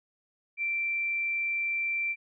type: tone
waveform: sine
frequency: 2349 Hz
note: D7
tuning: in tune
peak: -27 dBFS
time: 0.57-2.16 s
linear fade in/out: 50 ms
effects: none